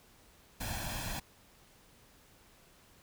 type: noise with comb filter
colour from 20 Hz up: pink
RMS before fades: -38 dBFS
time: 0.6-1.2 s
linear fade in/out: 10 ms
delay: 1.2 ms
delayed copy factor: +0.7
effects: pink hiss -62 dBFS RMS until 3.02 s